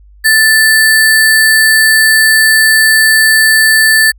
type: tone with sample-and-hold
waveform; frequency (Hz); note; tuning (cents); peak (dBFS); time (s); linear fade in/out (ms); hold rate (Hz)
sine; 1760; A6; 0; -4; 0.24-4.12; 20; 6300
effects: added 50 Hz sine -37 dBFS peak until 4.18 s